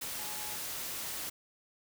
sine tone in noise, 848 Hz, G#5, 36 cents sharp, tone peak -48 dBFS, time 0.18-0.56 s, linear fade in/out 10 ms, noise white, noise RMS -39 dBFS, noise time 0.01-1.3 s, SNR -12 dB, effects none

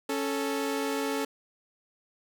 sawtooth tone pair together, 276.6 / 439.1 Hz, C#4 / A4, -4 / -4 cents, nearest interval minor sixth, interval 800 cents, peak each -27 dBFS, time 0.09-1.25 s, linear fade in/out 5 ms, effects none

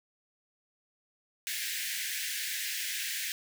pink high-pass noise, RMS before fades -35 dBFS, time 1.47-3.32 s, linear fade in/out 0 ms, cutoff 1600 Hz, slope 96 dB/octave, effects none

